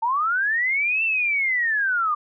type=linear two-way sweep; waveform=sine; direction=up then down; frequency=880 to 2698 to 1174 Hz; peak=-19 dBFS; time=0.02-2.15 s; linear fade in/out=10 ms; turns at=1.04 s; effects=none